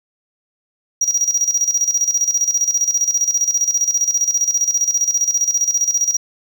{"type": "tone with tremolo", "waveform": "triangle", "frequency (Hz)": 5740, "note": "F8", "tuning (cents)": 47, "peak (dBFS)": -11, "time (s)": [1.01, 6.17], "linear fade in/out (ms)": 5, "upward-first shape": "square", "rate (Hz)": 15, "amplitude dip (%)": 70, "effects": []}